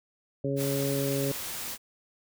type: harmonic tone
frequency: 138.59 Hz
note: C#3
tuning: in tune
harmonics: 1 / 2 / 3 / 4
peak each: -31 / -32 / -32 / -33 dBFS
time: 0.44-1.32 s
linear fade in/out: 5 ms
type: noise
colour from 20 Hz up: white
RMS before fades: -36 dBFS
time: 0.56-1.78 s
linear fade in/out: 50 ms
effects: none